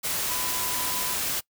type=tone in noise; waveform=sine; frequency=1000 Hz; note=B5; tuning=21 cents sharp; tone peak=-36 dBFS; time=0.28-1.15 s; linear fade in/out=20 ms; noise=white; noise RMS=-28 dBFS; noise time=0.03-1.41 s; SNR=-11 dB; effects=noise-tail reverb RT60 0.1 s tail -23 dB re dry